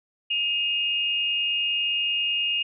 sine tone pair together, 2526 / 2835 Hz, D#7 / F7, +26 / +25 cents, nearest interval major second, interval 199 cents, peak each -29 / -23 dBFS, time 0.3-2.63 s, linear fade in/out 10 ms, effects none

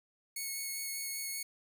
5% pulse tone with vibrato, 2200 Hz, C#7, 14 cents flat, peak -27 dBFS, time 0.36-1.43 s, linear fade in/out 5 ms, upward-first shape sine, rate 5.1 Hz, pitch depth 11 cents each way, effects none

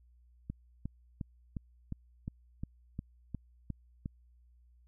click train, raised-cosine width 5 ms, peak -25 dBFS, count 11, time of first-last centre 0.5-4.059 s, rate 2.81 Hz, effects added 60 Hz sine -60 dBFS peak until 4.87 s

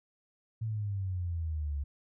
sine exponential sweep, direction down, 113.5 to 69.3 Hz, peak -31 dBFS, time 0.61-1.84 s, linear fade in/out 10 ms, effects none

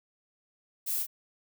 violet noise with echo, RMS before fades -32 dBFS, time 0.86-1.04 s, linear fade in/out 20 ms, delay 29 ms, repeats 1, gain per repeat -4 dB, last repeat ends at 1.069 s, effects none

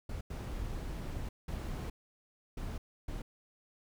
brown noise bursts at uneven times, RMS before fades -39 dBFS, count 5, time 0.09-0.21 / 0.3-1.29 / 1.48-1.9 / 2.57-2.78 / 3.08-3.22 s, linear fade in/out 5 ms, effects none

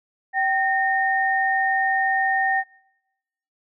sine tone pair together, 772.4 / 1837 Hz, G5 / A#6, -26 / -26 cents, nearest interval octave + minor third, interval 1500 cents, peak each -21 dBFS, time 0.33-2.64 s, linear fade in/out 50 ms, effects noise-tail reverb RT60 1.0 s tail -26 dB re dry

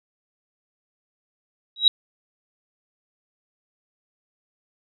sine tone with exponential growth, 3855 Hz, B7, 43 cents flat, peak -7 dBFS, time 1.76-1.88 s, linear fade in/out 2 ms, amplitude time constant 26 ms, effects none

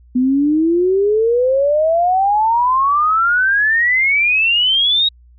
sine exponential sweep, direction up, 246.9 to 3816 Hz, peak -11 dBFS, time 0.15-5.09 s, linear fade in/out 10 ms, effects added 60 Hz sine -43 dBFS peak until 5.38 s

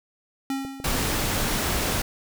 square tone with exponential decay, 270.8 Hz, C#4, 40 cents flat, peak -24 dBFS, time 0.5-1.29 s, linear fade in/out 2 ms, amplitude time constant 170 ms
click train, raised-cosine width 2 ms, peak -23 dBFS, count 9, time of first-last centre 0.65-1.857 s, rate 6.63 Hz
pink noise, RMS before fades -25 dBFS, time 0.84-2.02 s, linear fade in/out 5 ms
effects none

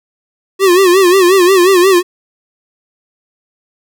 square tone with vibrato, 369.9 Hz, F#4, in tune, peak -6 dBFS, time 0.59-2.03 s, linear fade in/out 50 ms, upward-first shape sine, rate 5.6 Hz, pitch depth 110 cents each way, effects none

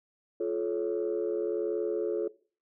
sine chord, F augmented, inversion none, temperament equal with one note detuned, 349.2 / 430.4 / 554.4 Hz, F4 / A4 / C#5, 0 / -38 / 0 cents, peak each -31 / -30 / -35 dBFS, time 0.4-2.28 s, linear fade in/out 5 ms, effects noise-tail reverb RT60 0.4 s tail -19 dB re dry + tanh soft clip ceiling -21 dBFS

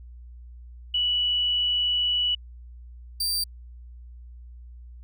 sine / sawtooth tone pair in turn, 2949 / 4681 Hz, F#7 / D8, -6 / -7 cents, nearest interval minor sixth, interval 799 cents, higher second, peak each -21 / -21 dBFS, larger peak neither, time 0.94-2.35 / 3.2-3.44 s, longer first, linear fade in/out 5 ms, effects added 60 Hz sine -41 dBFS peak until 5.03 s

